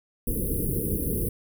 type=band-stop noise; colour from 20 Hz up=pink; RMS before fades=-27 dBFS; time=0.27-1.29 s; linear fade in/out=5 ms; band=500 to 9800 Hz; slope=96 dB/octave; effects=none